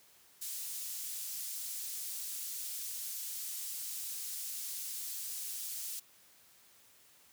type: high-pass noise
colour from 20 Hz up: pink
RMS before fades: -41 dBFS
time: 0.41-6 s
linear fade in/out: 10 ms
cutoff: 7000 Hz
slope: 12 dB/octave
effects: white hiss -63 dBFS RMS until 7.32 s + high-pass 60 Hz 12 dB/octave